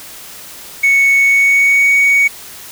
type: tone with pitch glide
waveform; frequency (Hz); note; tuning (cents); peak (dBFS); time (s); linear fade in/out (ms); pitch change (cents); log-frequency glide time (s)
triangle; 2216 to 2239; C#7 to C#7; -1 to +17; -5; 0.83-2.28; 10; +18; 1.17-1.9
effects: tanh soft clip ceiling -1 dBFS + white hiss -33 dBFS RMS until 2.71 s